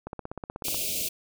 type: click train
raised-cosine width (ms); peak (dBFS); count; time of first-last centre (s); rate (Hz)
1; -21; 12; 0.07-0.745; 16.3
type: band-stop noise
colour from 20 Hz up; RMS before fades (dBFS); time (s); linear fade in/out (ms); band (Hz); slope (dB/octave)
white; -30; 0.64-1.09; 10; 670 to 2300; 96
effects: none